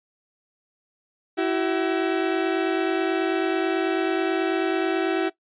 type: tone pair together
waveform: 35% pulse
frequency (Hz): 330 / 379.2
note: E4 / F#4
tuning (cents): +2 / +43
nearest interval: major second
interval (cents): 241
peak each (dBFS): -22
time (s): 1.37-5.3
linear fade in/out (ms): 20
effects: noise-tail reverb RT60 0.1 s tail -17 dB re dry + resampled to 8000 Hz